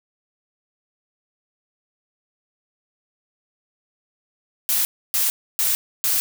blue noise bursts, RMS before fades -20 dBFS, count 4, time 4.69-6.2 s, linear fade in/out 0 ms, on 160 ms, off 290 ms, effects none

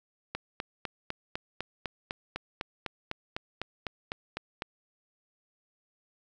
click train, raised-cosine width 0.3 ms, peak -17 dBFS, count 18, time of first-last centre 0.35-4.621 s, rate 3.98 Hz, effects none

